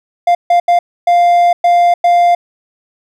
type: tone bursts at uneven times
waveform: triangle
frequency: 698.5 Hz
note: F5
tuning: in tune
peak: -4 dBFS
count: 6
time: 0.27-0.35 / 0.5-0.6 / 0.68-0.79 / 1.07-1.53 / 1.64-1.94 / 2.04-2.35 s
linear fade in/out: 5 ms
effects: none